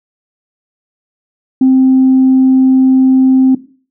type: tone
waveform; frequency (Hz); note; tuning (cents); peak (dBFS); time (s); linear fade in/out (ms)
sine; 261.6; C4; 0; -3; 1.61-3.55; 5
effects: noise-tail reverb RT60 0.4 s tail -17 dB re dry + tanh soft clip ceiling -1 dBFS